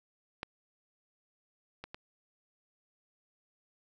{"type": "clicks", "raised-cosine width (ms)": 0.3, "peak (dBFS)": [-20, -26, -26], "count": 3, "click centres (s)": [0.431, 1.84, 1.945], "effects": []}